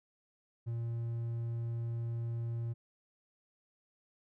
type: tone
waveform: triangle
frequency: 116.5 Hz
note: A#2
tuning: 1 cent flat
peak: -32 dBFS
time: 0.66-2.74 s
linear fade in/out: 20 ms
effects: none